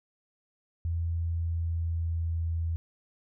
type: tone with pitch glide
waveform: sine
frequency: 83.8 to 82.74 Hz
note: E2 to E2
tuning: +29 to +7 cents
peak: -27 dBFS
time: 0.85-2.76 s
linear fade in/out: 0 ms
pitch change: -22 cents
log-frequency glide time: 1.16-2.47 s
effects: none